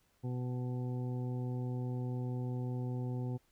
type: harmonic tone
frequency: 124.9 Hz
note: B2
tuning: 20 cents sharp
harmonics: 1 / 2 / 3 / 4 / 6 / 7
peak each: -35 / -42 / -47 / -50 / -55 / -56 dBFS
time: 0.23-3.38 s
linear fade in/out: 20 ms
effects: pink hiss -73 dBFS RMS until 3.51 s